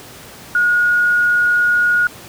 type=tone; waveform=sine; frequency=1443 Hz; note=F#6; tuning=44 cents flat; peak=-11 dBFS; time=0.55-2.07 s; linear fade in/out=2 ms; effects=pink hiss -37 dBFS RMS until 2.28 s + high-pass 80 Hz 12 dB/octave